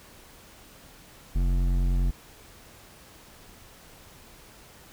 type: tone with hard clipping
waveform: triangle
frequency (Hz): 45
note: F#1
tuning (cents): -47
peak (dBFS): -23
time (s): 1.35-2.11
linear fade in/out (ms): 10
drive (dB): 15
effects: pink hiss -51 dBFS RMS until 4.92 s